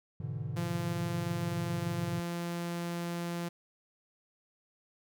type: chord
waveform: triangle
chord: E dominant seventh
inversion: first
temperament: equal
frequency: 103.83 / 123.47 / 146.83 / 164.81 Hz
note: G#2 / B2 / D3 / E3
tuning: 0 / 0 / 0 / 0 cents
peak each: -38 / -37 / -37 / -42 dBFS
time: 0.2-2.2 s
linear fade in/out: 5 ms
type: tone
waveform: sawtooth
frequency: 171.9 Hz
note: F3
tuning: 27 cents flat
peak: -30 dBFS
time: 0.56-3.49 s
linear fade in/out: 10 ms
effects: none